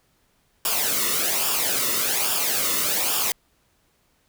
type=noise with flanger; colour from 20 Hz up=white; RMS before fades=-23 dBFS; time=0.65-3.32 s; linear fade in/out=2 ms; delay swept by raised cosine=0.48 to 1.27 ms; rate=1.2 Hz; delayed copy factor=-0.65; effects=pink hiss -65 dBFS RMS until 4.28 s